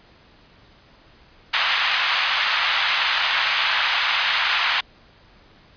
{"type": "band-pass noise", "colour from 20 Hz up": "white", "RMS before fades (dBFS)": -21, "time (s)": [1.53, 4.81], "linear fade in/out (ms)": 10, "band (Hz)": [890, 3600], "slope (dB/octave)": 24, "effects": ["pink hiss -52 dBFS RMS until 5.76 s", "resampled to 11025 Hz"]}